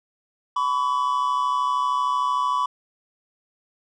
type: tone pair together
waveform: triangle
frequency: 1000 / 1133.1 Hz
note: B5 / C#6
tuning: +21 / +38 cents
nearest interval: major second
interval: 217 cents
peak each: -21 dBFS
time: 0.56-2.66 s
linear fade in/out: 5 ms
effects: resampled to 22050 Hz